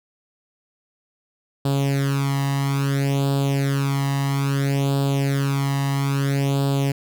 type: tone with flanger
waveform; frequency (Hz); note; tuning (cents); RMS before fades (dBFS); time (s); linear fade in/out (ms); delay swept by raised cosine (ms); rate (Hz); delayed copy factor
sawtooth; 138.7; C#3; +1; -21; 1.65-6.92; 5; 0.24 to 1.04; 0.6; +0.8
effects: none